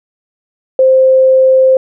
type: tone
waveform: sine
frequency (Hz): 523.3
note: C5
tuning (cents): 0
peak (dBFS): -4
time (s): 0.79-1.77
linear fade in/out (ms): 2
effects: none